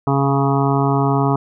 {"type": "harmonic tone with a mistuned harmonic", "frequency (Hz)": 138.59, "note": "C#3", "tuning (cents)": 0, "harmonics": [1, 2, 3, 5, 6, 7, 8, 9], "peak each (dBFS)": [-17, -20, -22, -24, -25, -25, -26, -27], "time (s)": [0.07, 1.36], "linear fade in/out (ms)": 2, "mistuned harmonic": 1, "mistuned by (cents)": -19, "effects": []}